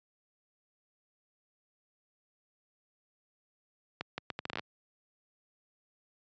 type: accelerating click train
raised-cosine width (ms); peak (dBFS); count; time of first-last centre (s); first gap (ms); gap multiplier
0.3; -19; 11; 4.01-4.594; 170; 0.72
effects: high-pass 100 Hz 12 dB/octave + resampled to 16000 Hz

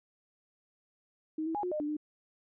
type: tone with pitch steps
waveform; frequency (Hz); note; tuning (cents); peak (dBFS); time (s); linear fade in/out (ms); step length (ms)
sine; 313.5 / 324.6 / 827 / 360.5 / 608 / 295.8 / 302.4; D#4 / E4 / G#5 / F#4 / D#5 / D4 / D#4; +13 / -27 / -8 / -45 / -40 / +13 / -49; -31; 1.38-1.968; 5; 84
effects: none

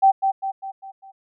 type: tone with echo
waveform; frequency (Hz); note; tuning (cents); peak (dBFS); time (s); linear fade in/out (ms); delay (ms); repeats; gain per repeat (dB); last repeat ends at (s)
sine; 776; G5; -18; -10; 0.02-0.12; 20; 200; 5; -6; 1.12
effects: none

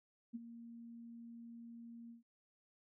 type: tone with ADSR envelope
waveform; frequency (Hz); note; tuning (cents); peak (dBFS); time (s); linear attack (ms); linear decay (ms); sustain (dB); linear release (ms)
sine; 233.1; A#3; 0; -39; 0.33-2.23; 24; 23; -11; 130
effects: none

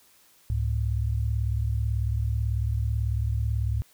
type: tone pair together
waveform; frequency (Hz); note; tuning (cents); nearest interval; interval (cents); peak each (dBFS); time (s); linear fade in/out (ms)
sine; 69.3 / 107.46; C#2 / A2; 0 / -40; minor sixth; 760; -26; 0.5-3.82; 0
effects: white hiss -59 dBFS RMS until 3.93 s

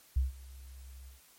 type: tone with ADSR envelope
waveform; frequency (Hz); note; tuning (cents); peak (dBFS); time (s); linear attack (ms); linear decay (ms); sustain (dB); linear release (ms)
sine; 65.41; C2; 0; -23; 0.16-1.21; 8; 150; -23; 140
effects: white hiss -61 dBFS RMS until 1.38 s + MP3 64 kbps

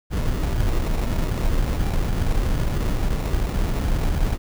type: noise with sample-and-hold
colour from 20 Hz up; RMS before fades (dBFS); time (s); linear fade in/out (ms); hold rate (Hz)
brown; -21; 0.1-4.38; 50; 1575
effects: none

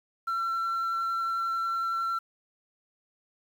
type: tone with vibrato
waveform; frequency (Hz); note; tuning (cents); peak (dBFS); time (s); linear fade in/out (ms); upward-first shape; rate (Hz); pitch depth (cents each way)
sine; 1352; E6; +43; -24; 0.27-2.19; 10; triangle; 11; 10
effects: tanh soft clip ceiling -26 dBFS + 9-bit

